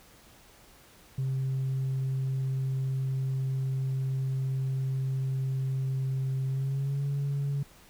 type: tone with pitch glide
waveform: sine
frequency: 132.8 to 140.7 Hz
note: C3 to C#3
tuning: +26 to +26 cents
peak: -25 dBFS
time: 1.18-7.63 s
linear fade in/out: 5 ms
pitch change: +100 cents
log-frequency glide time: 6.47-7.05 s
effects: tanh soft clip ceiling -25 dBFS + pink hiss -56 dBFS RMS until 7.89 s

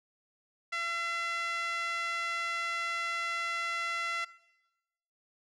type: tone with band-pass filter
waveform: 5% pulse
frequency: 678 Hz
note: E5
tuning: 49 cents sharp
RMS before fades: -34 dBFS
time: 0.72-4.25 s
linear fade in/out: 10 ms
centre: 1700 Hz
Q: 3.8
effects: noise-tail reverb RT60 1.0 s tail -19 dB re dry

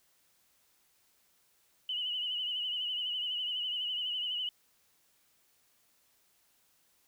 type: tone with vibrato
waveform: sine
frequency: 2960 Hz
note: F#7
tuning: in tune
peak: -32 dBFS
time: 1.89-4.49 s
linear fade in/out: 2 ms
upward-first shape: sine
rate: 12 Hz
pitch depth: 57 cents each way
effects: white hiss -70 dBFS RMS until 7.07 s

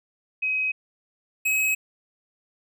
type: tone pair in turn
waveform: sine / square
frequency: 2533 / 2554 Hz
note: D#7 / D#7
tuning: +30 / +45 cents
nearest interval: unison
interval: 15 cents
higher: second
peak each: -22 / -21 dBFS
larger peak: second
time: 0.42-0.72 / 1.45-1.75 s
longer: neither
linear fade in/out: 10 ms
effects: none

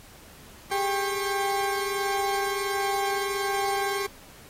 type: tone cluster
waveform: 30% pulse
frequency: 396.7 / 418.2 / 792 / 1090 Hz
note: G4 / G#4 / G5 / C#6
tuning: +21 / +12 / +18 / -29 cents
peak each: -26 / -35 / -27 / -29 dBFS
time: 0.71-4.07 s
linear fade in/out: 10 ms
effects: pink hiss -50 dBFS RMS until 4.49 s + AAC 48 kbps

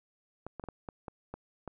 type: clicks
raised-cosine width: 1 ms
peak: -26 dBFS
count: 8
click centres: 0.466 / 0.597 / 0.639 / 0.687 / 0.888 / 1.082 / 1.34 / 1.677 s
effects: none

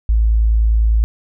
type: tone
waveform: sine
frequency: 55 Hz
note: A1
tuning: in tune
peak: -10 dBFS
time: 0.09-1.04 s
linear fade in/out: 0 ms
effects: none

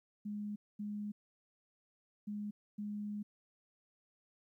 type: tone bursts at uneven times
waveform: sine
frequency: 207.7 Hz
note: G#3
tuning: in tune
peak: -38 dBFS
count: 4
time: 0.25-0.56 / 0.79-1.12 / 2.27-2.51 / 2.78-3.23 s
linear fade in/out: 10 ms
effects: 13-bit

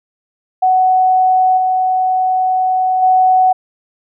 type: tone with level steps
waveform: sine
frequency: 745 Hz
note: F#5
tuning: 12 cents sharp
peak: -8 / -11 / -7 dBFS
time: 0.62-3.53 s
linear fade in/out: 10 ms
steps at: 1.57 / 3.02 s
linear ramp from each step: 10 ms
effects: none

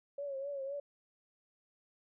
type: tone with vibrato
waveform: sine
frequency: 554.4 Hz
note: C#5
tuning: in tune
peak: -37 dBFS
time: 0.18-0.8 s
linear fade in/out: 5 ms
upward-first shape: triangle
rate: 3.9 Hz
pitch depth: 74 cents each way
effects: none

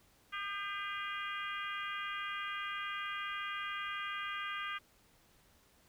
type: harmonic tone with a mistuned harmonic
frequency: 404.3 Hz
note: G#4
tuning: 46 cents flat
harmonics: 3 / 4 / 5 / 6 / 7 / 8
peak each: -41 / -43 / -45 / -47 / -48 / -49 dBFS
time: 0.32-4.79 s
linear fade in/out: 20 ms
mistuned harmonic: 4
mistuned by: -38 cents
effects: pink hiss -67 dBFS RMS until 5.88 s

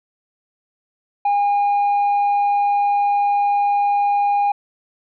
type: tone with tanh clipping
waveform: sine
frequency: 813 Hz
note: G#5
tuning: 37 cents flat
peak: -15 dBFS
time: 1.25-4.52 s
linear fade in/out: 5 ms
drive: 2 dB
effects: none

